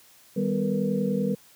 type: tone cluster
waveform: sine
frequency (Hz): 156.1 / 197.7 / 248 / 455.5 / 486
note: D#3 / G3 / B3 / A#4 / B4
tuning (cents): +6 / +15 / +7 / -40 / -28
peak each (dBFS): -33 / -25 / -31 / -33 / -30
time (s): 0.36-1.35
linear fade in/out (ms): 10
effects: white hiss -55 dBFS RMS until 1.55 s + high-pass 60 Hz 12 dB/octave